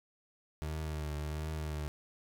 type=tone with vibrato; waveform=30% pulse; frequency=76.3 Hz; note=D#2; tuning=33 cents flat; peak=-33 dBFS; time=0.62-1.88 s; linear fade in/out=0 ms; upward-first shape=triangle; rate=1.4 Hz; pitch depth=49 cents each way; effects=none